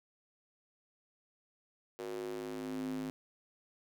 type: tone with high-pass filter sweep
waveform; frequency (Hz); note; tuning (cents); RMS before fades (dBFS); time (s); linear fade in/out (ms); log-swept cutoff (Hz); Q
square; 52.4; G#1; +16; -40; 1.99-3.1; 0; 410 to 230; 4.9
effects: none